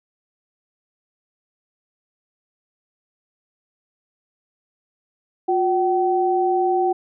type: tone pair together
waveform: sine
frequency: 358.7 / 762.9 Hz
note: F4 / G5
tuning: +46 / -47 cents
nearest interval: octave + minor second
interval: 1307 cents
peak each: -19 dBFS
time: 5.48-6.93 s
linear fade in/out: 10 ms
effects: none